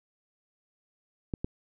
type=clicks; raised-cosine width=3 ms; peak=-18 dBFS; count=2; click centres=1.338 / 1.445 s; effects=none